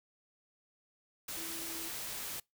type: tone in noise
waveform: sine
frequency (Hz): 330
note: E4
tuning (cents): +2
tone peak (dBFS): -48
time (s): 1.37-1.89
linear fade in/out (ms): 5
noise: white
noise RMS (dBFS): -41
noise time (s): 1.28-2.4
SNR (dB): -10
effects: noise-tail reverb RT60 0.2 s tail -26 dB re dry